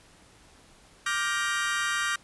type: chord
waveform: 35% pulse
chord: G minor seventh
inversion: second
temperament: just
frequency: 1176 / 1411.2 / 1568 / 1881.6 Hz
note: D6 / F6 / G6 / Bb6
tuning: +2 / +18 / 0 / +16 cents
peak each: -30 dBFS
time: 1.06-2.16 s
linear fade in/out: 5 ms
effects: pink hiss -56 dBFS RMS until 2.23 s + resampled to 24000 Hz